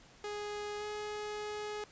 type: tone with pitch glide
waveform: sawtooth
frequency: 415.3 to 420.1 Hz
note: G#4 to G#4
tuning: 0 to +20 cents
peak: -34 dBFS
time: 0.24-1.84 s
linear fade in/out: 2 ms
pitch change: +20 cents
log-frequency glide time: 0.78-0.84 s
effects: pink hiss -59 dBFS RMS until 1.91 s + resampled to 16000 Hz